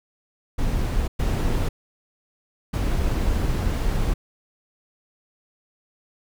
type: noise bursts at uneven times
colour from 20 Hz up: brown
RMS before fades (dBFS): -22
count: 3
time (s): 0.58-1.08 / 1.19-1.69 / 2.73-4.14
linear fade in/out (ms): 10
effects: none